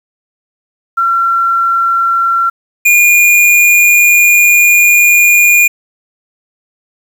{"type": "tone pair in turn", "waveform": ["sine", "square"], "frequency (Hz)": [1362, 2427], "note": ["F6", "D#7"], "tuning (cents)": [-44, -44], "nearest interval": "minor seventh", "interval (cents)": 1000, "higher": "second", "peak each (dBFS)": [-8, -5], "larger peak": "second", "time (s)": [[0.97, 2.5], [2.85, 5.68]], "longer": "second", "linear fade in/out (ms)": 10, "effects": ["7-bit"]}